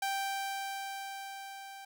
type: tone with level ramp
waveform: sawtooth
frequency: 784 Hz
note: G5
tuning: in tune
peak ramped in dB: -27 to -42 dBFS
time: 0.02-1.85 s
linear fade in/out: 5 ms
effects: none